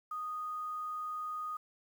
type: tone with quantisation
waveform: sine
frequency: 1240 Hz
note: D#6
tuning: 6 cents flat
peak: -36 dBFS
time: 0.11-1.57 s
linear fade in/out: 5 ms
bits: 10
effects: none